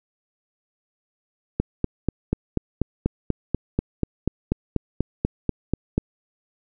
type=click train; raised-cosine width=3 ms; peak=-7 dBFS; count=19; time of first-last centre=1.6-5.98 s; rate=4.11 Hz; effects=none